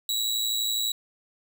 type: tone with amplitude modulation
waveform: sawtooth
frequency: 3891 Hz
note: B7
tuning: 27 cents flat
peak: -19 dBFS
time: 0.09-0.92 s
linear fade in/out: 2 ms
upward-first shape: sine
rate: 112 Hz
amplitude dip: 60%
effects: none